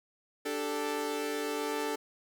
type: chord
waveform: sawtooth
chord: D suspended fourth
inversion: none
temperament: equal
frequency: 293.7 / 392 / 440 Hz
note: D4 / G4 / A4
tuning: 0 / 0 / 0 cents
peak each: -33 / -36 / -30 dBFS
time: 0.45-1.96 s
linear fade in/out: 10 ms
effects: none